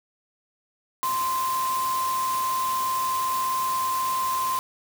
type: tone in noise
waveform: sine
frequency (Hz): 1041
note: C6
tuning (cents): -9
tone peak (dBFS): -23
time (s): 1.03-4.59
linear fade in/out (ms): 0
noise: white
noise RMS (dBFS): -34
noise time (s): 1.03-4.59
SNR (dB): +8
effects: none